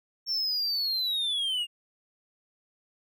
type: linear sweep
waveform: triangle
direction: down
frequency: 5470 to 2794 Hz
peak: -25 dBFS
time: 0.26-1.67 s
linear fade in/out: 50 ms
effects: none